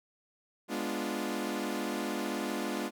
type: chord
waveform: sawtooth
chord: G# diminished seventh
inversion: none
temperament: equal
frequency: 207.7 / 246.9 / 293.7 / 349.2 Hz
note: G#3 / B3 / D4 / F4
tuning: 0 / 0 / 0 / 0 cents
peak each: -34 dBFS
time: 0.68-2.91 s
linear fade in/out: 50 ms
effects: none